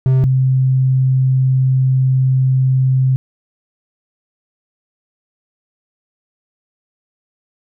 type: tone pair in turn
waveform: triangle / sine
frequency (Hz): 130.81 / 130.81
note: C3 / C3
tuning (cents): 0 / 0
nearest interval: unison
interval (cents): 0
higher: neither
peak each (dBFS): -7 / -10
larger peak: first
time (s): 0.06-0.24 / 0.24-3.16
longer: second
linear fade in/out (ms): 0
effects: none